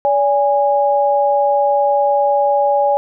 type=tone pair together; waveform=sine; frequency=572.6 / 823 Hz; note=D5 / G#5; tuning=-44 / -16 cents; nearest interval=tritone; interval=628 cents; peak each=-14 dBFS; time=0.05-2.97 s; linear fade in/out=0 ms; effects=none